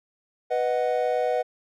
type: chord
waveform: triangle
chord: B major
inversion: none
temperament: equal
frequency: 493.9 / 622.3 / 740 Hz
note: B4 / D#5 / F#5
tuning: 0 / 0 / 0 cents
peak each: -23 / -25 / -25 dBFS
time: 0.5-1.43 s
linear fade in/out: 20 ms
effects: none